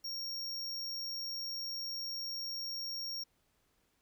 square tone, 5560 Hz, F8, 9 cents flat, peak -38 dBFS, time 0.04-3.24 s, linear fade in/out 10 ms, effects pink hiss -75 dBFS RMS until 4.01 s

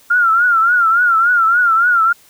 sine tone with vibrato, 1390 Hz, F6, 9 cents flat, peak -9 dBFS, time 0.1-2.13 s, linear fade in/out 10 ms, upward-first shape triangle, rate 3.5 Hz, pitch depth 120 cents each way, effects white hiss -48 dBFS RMS until 2.29 s

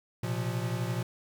square chord, Bb suspended second, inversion none, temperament equal with one note detuned, 116.54 / 128.34 / 174.61 Hz, Bb2 / C3 / F3, 0 / -33 / 0 cents, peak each -33 / -36 / -37 dBFS, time 0.23-1.03 s, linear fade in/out 5 ms, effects 10-bit

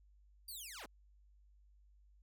10% pulse linear sweep, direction down, 4800 to 154.5 Hz, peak -39 dBFS, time 0.48-0.86 s, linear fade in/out 5 ms, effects added 50 Hz sine -63 dBFS peak until 2.22 s

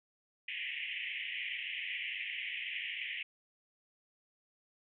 pink band-pass noise, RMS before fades -40 dBFS, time 0.48-3.23 s, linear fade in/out 5 ms, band 1900 to 3100 Hz, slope 96 dB/octave, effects none

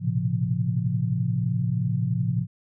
sine tone cluster, 111.1 / 122.5 / 134.2 / 173.1 Hz, A2 / B2 / C3 / F3, +17 / -14 / +44 / -15 cents, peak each -27 / -29 / -27 / -27 dBFS, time 0-2.47 s, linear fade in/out 50 ms, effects none

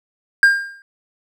triangle tone with exponential decay, 1604 Hz, G6, 39 cents sharp, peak -3 dBFS, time 0.43-0.82 s, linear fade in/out 1 ms, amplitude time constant 83 ms, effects none

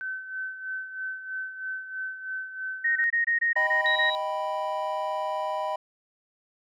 sine tone with tremolo, 1529 Hz, G6, 44 cents flat, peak -29 dBFS, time 0.01-3.04 s, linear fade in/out 0 ms, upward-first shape sine, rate 3.1 Hz, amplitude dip 65%
sine tone bursts, 1864.7 Hz, A#6, in tune, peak -21 dBFS, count 9, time 2.84-4.104 s, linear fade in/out 10 ms, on 120 ms, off 23 ms
triangle chord, Eb augmented, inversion none, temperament equal, 622.3 / 784 / 987.8 Hz, Eb5 / G5 / B5, 0 / 0 / 0 cents, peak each -29 / -31 / -29 dBFS, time 3.56-5.76 s, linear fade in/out 5 ms
sine tone, 3862 Hz, B7, 39 cents flat, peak -29 dBFS, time 3.86-4.15 s, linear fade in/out 0 ms
effects none

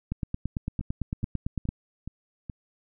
two click trains, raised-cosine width 5 ms, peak -23 / -16 dBFS, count 5 / 15, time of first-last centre 0.81-2.498 / 0.12-1.69 s, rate 2.37 / 8.92 Hz, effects none

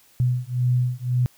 sine beating tone pair, 123.5 / 125.4 Hz, B2 / B2, 0 / +27 cents, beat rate 1.9 Hz, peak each -22 dBFS, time 0.2-1.26 s, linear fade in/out 0 ms, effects white hiss -56 dBFS RMS until 1.37 s

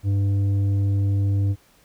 sine tone with tanh clipping, 99.3 Hz, G2, 23 cents sharp, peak -19 dBFS, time 0.03-1.56 s, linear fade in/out 50 ms, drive 7 dB, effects pink hiss -57 dBFS RMS until 1.84 s

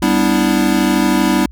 square chord, E minor seventh, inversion first, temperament equal with one note detuned, 196 / 246.9 / 293.7 / 326.4 Hz, G3 / B3 / D4 / E4, 0 / 0 / 0 / -17 cents, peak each -18 dBFS, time 0.02-1.46 s, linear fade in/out 5 ms, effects added 60 Hz sine -33 dBFS peak until 1.51 s

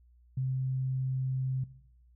sine tone, 130.81 Hz, C3, in tune, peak -28 dBFS, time 0.37-1.64 s, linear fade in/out 5 ms, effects noise-tail reverb RT60 0.8 s tail -18 dB re dry + added 60 Hz sine -58 dBFS peak until 2.15 s

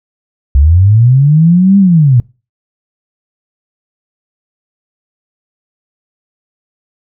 sine linear two-way sweep, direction up then down, 64.6 to 201.3 to 115.2 Hz, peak -3 dBFS, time 0.55-2.2 s, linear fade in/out 0 ms, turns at 1.78 s, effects noise-tail reverb RT60 0.3 s tail -23 dB re dry

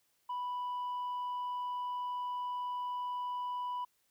sine tone, 987.8 Hz, B5, in tune, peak -32 dBFS, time 0.29-3.85 s, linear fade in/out 10 ms, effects tanh soft clip ceiling -34 dBFS + white hiss -75 dBFS RMS until 4.1 s

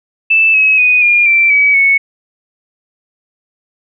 sine tone with pitch steps, 2639 / 2562 / 2488 / 2416 / 2346 / 2278 / 2211 Hz, E7 / E7 / D#7 / D7 / D7 / C#7 / C#7, +1 / -50 / -1 / +48 / -2 / +47 / -5 cents, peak -6 dBFS, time 0.3-1.98 s, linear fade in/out 10 ms, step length 240 ms, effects none

